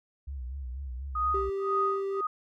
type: tone with vibrato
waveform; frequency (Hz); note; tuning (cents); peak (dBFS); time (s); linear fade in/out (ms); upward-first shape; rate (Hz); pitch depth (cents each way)
sine; 65.41; C2; 0; -34; 0.27-1.5; 10; sine; 4.1; 120
type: tone with tremolo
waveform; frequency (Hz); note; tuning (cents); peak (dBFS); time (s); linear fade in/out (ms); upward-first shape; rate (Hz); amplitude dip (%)
sine; 1244.5; D#6; 0; -24; 1.15-2.27; 5; sine; 1.9; 100
type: tone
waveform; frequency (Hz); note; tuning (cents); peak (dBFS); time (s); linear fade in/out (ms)
triangle; 392; G4; 0; -27; 1.34-2.21; 5
effects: none